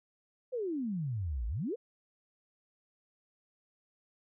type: exponential two-way sweep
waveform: sine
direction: down then up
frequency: 530 to 51.91 to 530 Hz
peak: -32 dBFS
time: 0.52-1.76 s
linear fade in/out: 20 ms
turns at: 1.47 s
effects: none